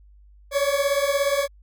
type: beating tone pair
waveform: 40% pulse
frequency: 554.4 / 571.4 Hz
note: C#5 / D5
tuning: 0 / -48 cents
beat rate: 17 Hz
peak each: -22 dBFS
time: 0.51-1.48 s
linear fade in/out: 50 ms
effects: added 50 Hz sine -48 dBFS peak until 1.62 s